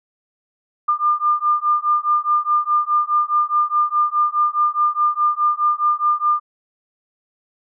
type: beating tone pair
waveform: sine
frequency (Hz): 1200 / 1204.8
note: D6 / D6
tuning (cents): +37 / +44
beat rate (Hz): 4.8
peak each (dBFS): -18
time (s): 0.88-6.4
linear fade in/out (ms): 10
effects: none